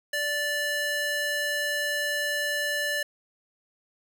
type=tone with high-pass filter; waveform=square; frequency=585 Hz; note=D5; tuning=7 cents flat; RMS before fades=-28 dBFS; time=0.13-3.03 s; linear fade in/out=5 ms; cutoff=1200 Hz; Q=2.8; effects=none